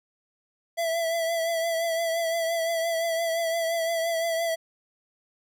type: tone with vibrato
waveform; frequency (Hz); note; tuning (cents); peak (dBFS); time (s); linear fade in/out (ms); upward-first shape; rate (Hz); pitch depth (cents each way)
square; 664; E5; +12; -25; 0.77-4.56; 20; triangle; 5.8; 40
effects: none